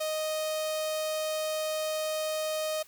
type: tone with notch filter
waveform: sawtooth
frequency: 622.3 Hz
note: D#5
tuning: in tune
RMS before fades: -31 dBFS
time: 0-2.83 s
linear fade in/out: 10 ms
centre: 1600 Hz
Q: 1.2
effects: white hiss -56 dBFS RMS until 2.87 s + MP3 96 kbps